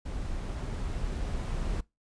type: noise with level ramp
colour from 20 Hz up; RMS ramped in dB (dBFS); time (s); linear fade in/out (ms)
brown; -35 to -31; 0.05-1.81; 10
effects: noise-tail reverb RT60 0.2 s tail -22 dB re dry + resampled to 22050 Hz